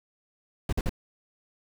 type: noise bursts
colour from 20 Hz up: brown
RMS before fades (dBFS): -26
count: 3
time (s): 0.69-0.894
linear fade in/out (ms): 2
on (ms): 36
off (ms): 48
effects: none